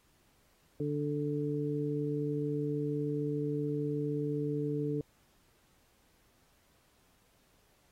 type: harmonic tone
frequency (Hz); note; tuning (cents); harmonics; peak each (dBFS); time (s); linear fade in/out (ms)
146.83; D3; 0; 1 / 2 / 3; -35 / -35 / -35; 0.8-5.01; 2
effects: pink hiss -69 dBFS RMS until 7.91 s + AAC 48 kbps

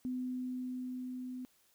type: tone with level ramp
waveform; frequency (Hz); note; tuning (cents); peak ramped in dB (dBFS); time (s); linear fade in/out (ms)
sine; 253; B3; +42; -34 to -40; 0.05-1.45; 0
effects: white hiss -70 dBFS RMS until 1.74 s

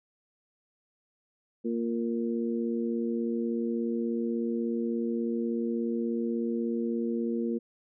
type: harmonic tone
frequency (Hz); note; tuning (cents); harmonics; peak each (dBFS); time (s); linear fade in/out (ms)
116.5; A#2; -1; 2 / 3 / 4; -29 / -33 / -35; 1.64-7.59; 20
effects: none

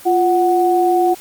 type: tone pair together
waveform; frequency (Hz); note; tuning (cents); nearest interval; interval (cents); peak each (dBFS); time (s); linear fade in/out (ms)
sine; 349.2 / 739.9; F4 / F#5; 0 / 0; octave + minor second; 1300; -14; 0.05-1.15; 20
effects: white hiss -38 dBFS RMS until 1.2 s + Opus 24 kbps

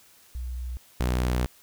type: tone pair in turn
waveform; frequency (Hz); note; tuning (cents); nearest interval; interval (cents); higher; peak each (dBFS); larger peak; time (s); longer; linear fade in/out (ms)
sine / sawtooth; 61.74 / 61.74; B1 / B1; 0 / 0; unison; 0; neither; -30 / -19; second; 0.35-0.77 / 1-1.46; second; 0
effects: white hiss -56 dBFS RMS until 1.62 s

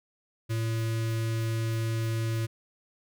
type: tone with notch filter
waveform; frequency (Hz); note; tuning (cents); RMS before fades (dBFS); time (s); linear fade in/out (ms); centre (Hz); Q
square; 112.9; A2; +45; -29; 0.49-2.47; 20; 800; 1.2
effects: none

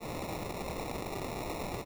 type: noise with sample-and-hold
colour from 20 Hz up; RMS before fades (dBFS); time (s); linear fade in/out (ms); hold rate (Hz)
violet; -38; 0-1.85; 50; 1575
effects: none

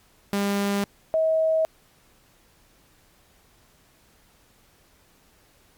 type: tone pair in turn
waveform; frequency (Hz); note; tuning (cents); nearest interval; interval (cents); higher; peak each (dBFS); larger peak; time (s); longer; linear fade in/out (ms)
sawtooth / sine; 200.8 / 639.7; G3 / D#5; +42 / +48; octave + minor sixth; 2006; second; -18; neither; 0.33-0.84 / 1.14-1.65; neither; 0
effects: pink hiss -59 dBFS RMS until 5.77 s + MP3 96 kbps

